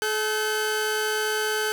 sawtooth tone pair together, 429.3 / 1530 Hz, A4 / G6, -43 / -42 cents, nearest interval octave + minor seventh, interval 2201 cents, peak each -22 / -23 dBFS, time 0.02-1.72 s, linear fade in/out 0 ms, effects none

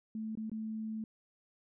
sine tone with dropouts, 219.2 Hz, A3, 6 cents flat, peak -36 dBFS, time 0.15-1.04 s, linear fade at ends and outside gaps 2 ms, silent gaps 0.353-0.373 / 0.497-0.516 s, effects none

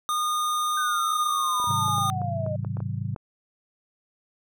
square tone, 1223 Hz, D#6, 30 cents flat, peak -24 dBFS, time 0.09-2.1 s, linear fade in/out 0 ms
sine exponential sweep, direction down, 1545 to 601 Hz, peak -29 dBFS, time 0.77-2.56 s, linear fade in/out 5 ms
clicks, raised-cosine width 1 ms, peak -25 dBFS, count 11, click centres 1.6 / 1.642 / 1.711 / 1.882 / 1.982 / 2.217 / 2.464 / 2.648 / 2.77 / 2.804 / 3.162 s
sine chord, Ab dominant seventh, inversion none, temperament just, 103.83 / 129.78 / 155.74 / 186.89 Hz, Ab2 / C3 / Eb3 / Gb3, 0 / -14 / +2 / +18 cents, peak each -30 / -31 / -36 / -36 dBFS, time 1.67-3.15 s, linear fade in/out 10 ms
effects none

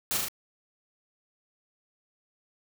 white noise with echo, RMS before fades -29 dBFS, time 0.11-0.17 s, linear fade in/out 0 ms, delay 38 ms, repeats 3, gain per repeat -2 dB, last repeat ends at 0.284 s, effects none

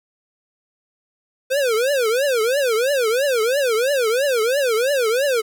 square tone with vibrato, 501 Hz, B4, 25 cents sharp, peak -17 dBFS, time 1.5-5.42 s, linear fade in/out 20 ms, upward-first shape triangle, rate 3 Hz, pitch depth 290 cents each way, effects 9-bit

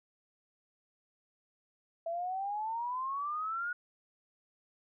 sine exponential sweep, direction up, 659.3 to 1462 Hz, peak -33 dBFS, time 2.06-3.73 s, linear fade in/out 5 ms, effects none

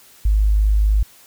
sine tone, 51.91 Hz, G#1, in tune, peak -12 dBFS, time 0.25-1.03 s, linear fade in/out 5 ms, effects white hiss -48 dBFS RMS until 1.26 s

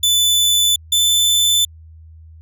sawtooth tone pair in turn, 3499 / 3521 Hz, A7 / A7, -10 / 0 cents, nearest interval unison, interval 10 cents, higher second, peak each -9 dBFS, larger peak neither, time 0.03-0.76 / 0.92-1.65 s, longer neither, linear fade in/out 5 ms, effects added 80 Hz sine -38 dBFS peak until 2.41 s

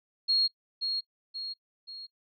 sine tone with echo, 4283 Hz, C8, 40 cents sharp, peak -22 dBFS, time 0.28-0.48 s, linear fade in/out 20 ms, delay 530 ms, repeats 3, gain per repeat -6 dB, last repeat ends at 2.07 s, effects noise-tail reverb RT60 0.1 s tail -24 dB re dry

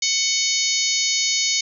harmonic tone with a mistuned harmonic, 740 Hz, F#5, in tune, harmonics 3 / 4 / 5 / 6 / 7 / 8 / 9, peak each -26 / -29 / -27 / -25 / -26 / -27 / -24 dBFS, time 0.02-1.61 s, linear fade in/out 5 ms, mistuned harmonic 4, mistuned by +45 cents, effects none

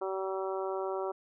harmonic tone, 191 Hz, G3, 45 cents flat, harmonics 2 / 3 / 4 / 5 / 6 / 7, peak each -34 / -38 / -40 / -42 / -44 / -45 dBFS, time 0.01-1.12 s, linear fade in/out 10 ms, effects none

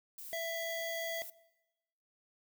violet noise, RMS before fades -47 dBFS, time 0.18-1.3 s, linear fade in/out 2 ms
harmonic tone, 663 Hz, E5, 10 cents sharp, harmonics 1 / 3 / 5 / 7 / 9 / 10, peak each -37 / -41 / -46 / -52 / -58 / -51 dBFS, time 0.33-1.22 s, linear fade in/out 0 ms
effects noise-tail reverb RT60 1.0 s tail -21 dB re dry

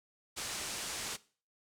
white low-pass noise, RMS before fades -40 dBFS, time 0.36-1.17 s, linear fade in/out 20 ms, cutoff 9200 Hz, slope 24 dB/octave, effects noise-tail reverb RT60 0.4 s tail -19 dB re dry

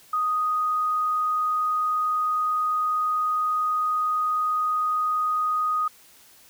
sine tone, 1244.5 Hz, D#6, in tune, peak -21 dBFS, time 0.13-5.88 s, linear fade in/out 5 ms, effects white hiss -53 dBFS RMS until 6.49 s

